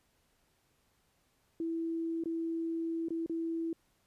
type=tone with dropouts; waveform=sine; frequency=329.6 Hz; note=E4; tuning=in tune; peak=-32 dBFS; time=1.6-3.73 s; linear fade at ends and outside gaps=2 ms; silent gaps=2.238-2.257 / 3.085-3.105 / 3.262-3.296 s; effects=pink hiss -73 dBFS RMS until 4.06 s + resampled to 32000 Hz